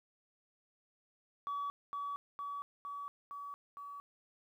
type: tone with echo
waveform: sine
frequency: 1139 Hz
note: C#6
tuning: 47 cents sharp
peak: -34 dBFS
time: 1.47-1.7 s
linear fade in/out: 0 ms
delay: 460 ms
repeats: 5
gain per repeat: -2 dB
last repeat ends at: 4 s
effects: tanh soft clip ceiling -33 dBFS + 12-bit